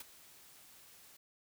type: noise with ADSR envelope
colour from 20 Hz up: white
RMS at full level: -44 dBFS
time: 0-1.17 s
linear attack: 5 ms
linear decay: 20 ms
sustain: -15 dB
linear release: 7 ms
effects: none